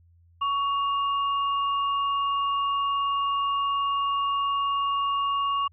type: tone pair together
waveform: sine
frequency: 1120.3 / 2823 Hz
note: C#6 / F7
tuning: +18 / +18 cents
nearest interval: octave + major third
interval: 1600 cents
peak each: -23 / -34 dBFS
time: 0.41-5.68 s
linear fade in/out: 10 ms
effects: added 85 Hz sine -55 dBFS peak until 5.72 s